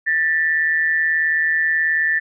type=tone pair together; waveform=sine; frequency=1775.4 / 1934 Hz; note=A6 / B6; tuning=+15 / -37 cents; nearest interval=minor second; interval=148 cents; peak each=-16 / -23 dBFS; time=0.06-2.2 s; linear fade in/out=20 ms; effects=none